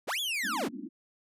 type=linear two-way sweep; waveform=40% pulse; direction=up then down; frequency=110 to 3500 to 110 Hz; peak=-29 dBFS; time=0.07-0.69 s; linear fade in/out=20 ms; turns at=0.2 s
type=band-pass noise; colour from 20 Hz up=white; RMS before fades=-40 dBFS; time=0.43-0.89 s; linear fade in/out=20 ms; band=200 to 320 Hz; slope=96 dB/octave
effects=resampled to 32000 Hz